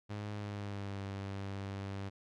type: tone with pitch glide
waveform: sawtooth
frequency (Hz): 103.9 to 98.35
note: G#2 to G2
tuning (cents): +1 to +6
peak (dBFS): -35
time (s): 0.09-2.1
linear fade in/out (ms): 20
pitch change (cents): -95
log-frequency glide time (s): 0.34-1.02
effects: low-pass 5000 Hz 12 dB/octave